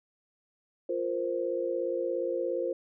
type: chord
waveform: sine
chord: F suspended fourth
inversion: none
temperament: equal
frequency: 349.2 / 466.2 / 523.3 Hz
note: F4 / Bb4 / C5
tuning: 0 / 0 / 0 cents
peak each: -33 / -34 / -31 dBFS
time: 0.89-2.73 s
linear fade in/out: 5 ms
effects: none